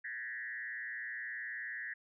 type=tone with frequency modulation; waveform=sine; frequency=1800 Hz; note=A6; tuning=39 cents sharp; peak=-39 dBFS; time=0.04-1.94 s; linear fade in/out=10 ms; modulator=119 Hz; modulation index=1.4; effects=none